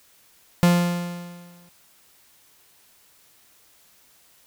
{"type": "tone with exponential decay", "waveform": "45% pulse", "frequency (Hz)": 174.61, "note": "F3", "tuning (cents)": 0, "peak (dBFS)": -12, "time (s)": [0.63, 1.69], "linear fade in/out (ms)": 0, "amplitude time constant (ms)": 230, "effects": ["white hiss -57 dBFS RMS until 4.46 s"]}